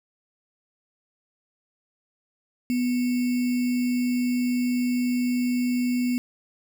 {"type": "tone with sample-and-hold", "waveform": "sine", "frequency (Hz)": 246.9, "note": "B3", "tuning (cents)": 0, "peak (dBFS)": -21, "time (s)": [2.7, 6.18], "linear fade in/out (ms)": 0, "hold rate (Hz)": 2450, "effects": []}